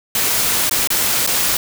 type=noise with dropouts; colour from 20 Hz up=white; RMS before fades=-17 dBFS; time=0.15-1.57 s; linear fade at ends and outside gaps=2 ms; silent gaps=0.696-0.71 / 0.874-0.903 / 1.265-1.273 s; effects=none